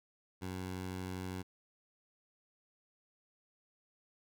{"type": "tone", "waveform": "15% pulse", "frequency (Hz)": 92.5, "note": "F#2", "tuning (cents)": 0, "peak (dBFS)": -33, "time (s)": [0.41, 1.43], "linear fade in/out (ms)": 20, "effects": []}